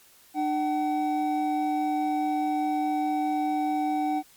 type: tone pair together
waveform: triangle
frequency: 300.8 / 758 Hz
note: D4 / F#5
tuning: +42 / +42 cents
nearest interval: octave + major third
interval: 1600 cents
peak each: -25 / -24 dBFS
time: 0.34-4.23 s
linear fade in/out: 50 ms
effects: white hiss -56 dBFS RMS until 4.36 s + MP3 96 kbps